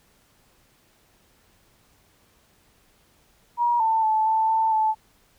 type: tone with pitch steps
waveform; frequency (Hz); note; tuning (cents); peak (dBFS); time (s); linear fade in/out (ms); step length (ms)
sine; 954 / 891 / 872 / 883 / 889 / 872; A#5 / A5 / A5 / A5 / A5 / A5; +40 / +22 / -16 / +6 / +18 / -16; -18; 3.57-4.95; 50; 230
effects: pink hiss -61 dBFS RMS until 5.38 s